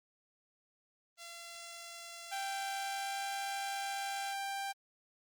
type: tone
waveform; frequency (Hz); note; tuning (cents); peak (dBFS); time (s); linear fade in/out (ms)
5% pulse; 682; F5; -41; -35; 1.17-4.35; 50
type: tone with pitch glide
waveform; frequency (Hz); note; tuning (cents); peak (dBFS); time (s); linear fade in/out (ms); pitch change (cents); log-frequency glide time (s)
sawtooth; 784 to 789; G5 to G5; 0 to +11; -33; 2.31-4.73; 20; +11; 2.72-3.29
effects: Opus 24 kbps